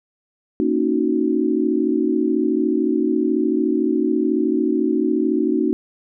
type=chord; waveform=sine; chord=D# minor seventh; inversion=second; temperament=equal; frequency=233.1 / 277.2 / 311.1 / 370 Hz; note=A#3 / C#4 / D#4 / F#4; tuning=0 / 0 / 0 / 0 cents; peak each=-23 / -22 / -20 / -22 dBFS; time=0.6-5.73 s; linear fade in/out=0 ms; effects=none